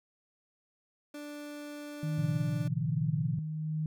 30% pulse tone, 293.7 Hz, D4, in tune, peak -38 dBFS, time 1.14-2.68 s, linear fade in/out 5 ms
sine tone with tremolo, 155.56 Hz, D#3, in tune, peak -29 dBFS, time 2.03-3.86 s, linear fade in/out 2 ms, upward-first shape sine, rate 1.2 Hz, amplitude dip 40%
sine chord, Bb suspended second, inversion none, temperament equal with one note detuned, 114.27 / 130.81 / 174.61 Hz, Bb2 / C3 / F3, -34 / 0 / 0 cents, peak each -36 / -34 / -37 dBFS, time 2.18-3.39 s, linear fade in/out 5 ms
effects none

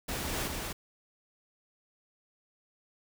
pink noise with echo, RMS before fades -35 dBFS, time 0.08-0.48 s, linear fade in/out 10 ms, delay 250 ms, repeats 1, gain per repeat -2 dB, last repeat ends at 0.73 s, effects none

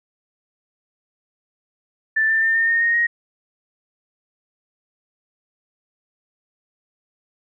sine tone with pitch steps, 1765 / 1783.4 / 1802.1 / 1820.9 / 1840 / 1859.2 / 1878.6 Hz, A6 / A6 / A6 / A#6 / A#6 / A#6 / A#6, +5 / +23 / +41 / -41 / -23 / -5 / +13 cents, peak -15 dBFS, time 2.16-3.07 s, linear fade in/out 10 ms, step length 130 ms, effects none

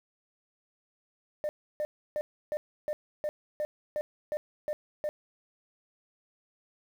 sine tone bursts, 601 Hz, D5, 40 cents sharp, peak -26 dBFS, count 11, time 1.44-5.09 s, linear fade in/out 0 ms, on 50 ms, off 310 ms, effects tanh soft clip ceiling -27 dBFS + 9-bit

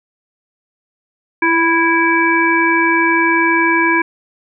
harmonic tone with a mistuned harmonic, 329.6 Hz, E4, in tune, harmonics 1 / 3 / 5 / 7, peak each -16 / -16 / -16 / -16 dBFS, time 1.42-4.02 s, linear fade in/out 5 ms, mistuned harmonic 1, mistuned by +18 cents, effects none

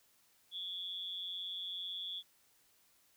sine tone with amplitude modulation, 3399 Hz, G#7, 39 cents sharp, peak -36 dBFS, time 0.51-2.23 s, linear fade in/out 50 ms, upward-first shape sine, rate 182 Hz, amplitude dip 75%, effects white hiss -70 dBFS RMS until 3.16 s

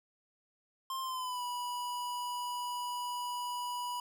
square tone with pitch glide, 1055 to 978.7 Hz, C6 to B5, +14 to -16 cents, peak -36 dBFS, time 0.9-4 s, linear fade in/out 2 ms, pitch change -130 cents, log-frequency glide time 1.01-1.43 s, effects none

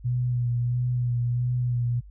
sine tone with vibrato, 122.1 Hz, B2, 19 cents flat, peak -22 dBFS, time 0.04-2.01 s, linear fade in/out 20 ms, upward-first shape sine, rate 1.5 Hz, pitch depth 28 cents each way, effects added 50 Hz sine -43 dBFS peak until 2.1 s

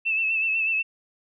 sine tone with vibrato, 2637 Hz, E7, in tune, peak -21 dBFS, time 0.05-0.83 s, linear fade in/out 20 ms, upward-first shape sine, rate 8.1 Hz, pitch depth 41 cents each way, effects none

